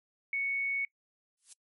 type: tone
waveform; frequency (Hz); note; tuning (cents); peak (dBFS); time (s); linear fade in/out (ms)
sine; 2219; C#7; +1; -29; 0.33-0.85; 2
type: noise with exponential growth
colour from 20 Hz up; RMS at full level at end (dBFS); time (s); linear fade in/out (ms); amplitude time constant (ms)
violet; -39; 1.37-1.53; 5; 33
effects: noise-tail reverb RT60 0.1 s tail -24 dB re dry + MP3 48 kbps